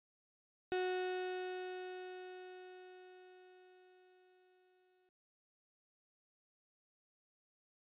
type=tone with exponential decay; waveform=35% pulse; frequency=367.5 Hz; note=F#4; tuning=12 cents flat; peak=-32 dBFS; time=0.72-5.09 s; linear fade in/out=0 ms; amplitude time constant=950 ms; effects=resampled to 8000 Hz